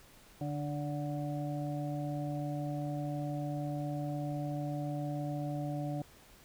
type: harmonic tone with a mistuned harmonic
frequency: 146.83 Hz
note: D3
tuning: in tune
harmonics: 1 / 2 / 4 / 5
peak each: -36 / -39 / -43 / -44 dBFS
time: 0.41-6.02 s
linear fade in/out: 2 ms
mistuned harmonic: 4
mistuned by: -22 cents
effects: pink hiss -59 dBFS RMS until 6.44 s